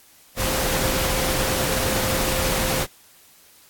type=tone in noise; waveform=sine; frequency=523.3 Hz; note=C5; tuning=in tune; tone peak=-28 dBFS; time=0.36-2.87 s; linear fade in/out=50 ms; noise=pink; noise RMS=-23 dBFS; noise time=0.36-2.87 s; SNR=-8 dB; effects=white hiss -52 dBFS RMS until 3.69 s + AAC 64 kbps